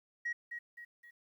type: tone with echo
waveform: sine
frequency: 1900 Hz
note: A#6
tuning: 33 cents sharp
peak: -32 dBFS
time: 0.25-0.33 s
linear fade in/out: 10 ms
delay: 260 ms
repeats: 3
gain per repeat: -7 dB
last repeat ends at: 1.11 s
effects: tanh soft clip ceiling -30 dBFS + 12-bit